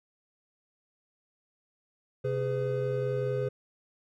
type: tone cluster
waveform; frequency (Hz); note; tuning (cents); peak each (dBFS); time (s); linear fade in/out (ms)
triangle; 130.1 / 415.1 / 506; C3 / G#4 / B4; -9 / -1 / +42; -30; 2.24-3.49; 10
effects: none